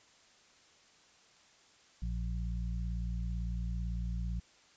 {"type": "harmonic tone", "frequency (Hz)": 57.9, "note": "A#1", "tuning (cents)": -11, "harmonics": [1, 2, 3], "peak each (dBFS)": [-34, -42, -42], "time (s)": [2.02, 4.4], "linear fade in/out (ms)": 5, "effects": ["white hiss -63 dBFS RMS until 4.76 s", "resampled to 16000 Hz"]}